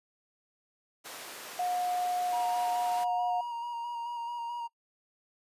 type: high-pass noise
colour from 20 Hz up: pink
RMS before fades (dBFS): -44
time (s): 1.04-3.05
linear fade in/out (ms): 20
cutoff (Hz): 510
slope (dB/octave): 12
type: tone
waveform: sine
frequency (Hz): 720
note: F#5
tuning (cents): -47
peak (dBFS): -28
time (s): 1.59-3.41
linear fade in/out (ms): 5
type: tone with vibrato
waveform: triangle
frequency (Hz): 945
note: A#5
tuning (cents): +23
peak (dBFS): -32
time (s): 2.32-4.68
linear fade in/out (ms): 20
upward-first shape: square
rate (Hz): 4.6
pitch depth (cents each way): 19
effects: noise-tail reverb RT60 0.1 s tail -25 dB re dry + resampled to 32000 Hz